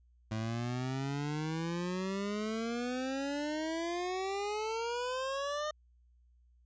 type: exponential sweep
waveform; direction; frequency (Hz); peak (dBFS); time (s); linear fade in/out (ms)
25% pulse; up; 108.2 to 614; -30; 0.31-5.71; 5
effects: added 60 Hz sine -62 dBFS peak until 6.65 s + resampled to 16000 Hz